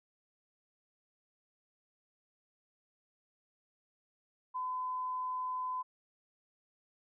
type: tone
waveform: sine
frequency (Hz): 1014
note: B5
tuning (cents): +45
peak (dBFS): -34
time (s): 4.54-5.83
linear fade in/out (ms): 20
effects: none